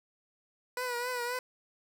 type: tone with vibrato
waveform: 15% pulse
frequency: 491 Hz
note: B4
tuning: 10 cents flat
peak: -26 dBFS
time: 0.77-1.39 s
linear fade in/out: 2 ms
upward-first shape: triangle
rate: 3.8 Hz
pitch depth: 60 cents each way
effects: none